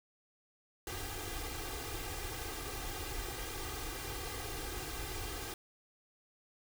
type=noise with comb filter; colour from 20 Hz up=pink; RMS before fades=-41 dBFS; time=0.87-5.54 s; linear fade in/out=2 ms; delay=2.5 ms; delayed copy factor=+1; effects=none